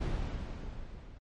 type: noise with level ramp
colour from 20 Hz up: brown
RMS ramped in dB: -30 to -50 dBFS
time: 0-1.19 s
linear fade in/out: 20 ms
effects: low-pass 5000 Hz 12 dB/octave + MP3 48 kbps